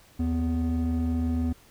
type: tone pair together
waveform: triangle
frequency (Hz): 78.2 / 248.3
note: D#2 / B3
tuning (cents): +9 / +9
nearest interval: octave + minor sixth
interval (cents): 2000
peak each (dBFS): -23 / -23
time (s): 0.19-1.53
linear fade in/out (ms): 10
effects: tanh soft clip ceiling -19 dBFS + pink hiss -56 dBFS RMS until 1.7 s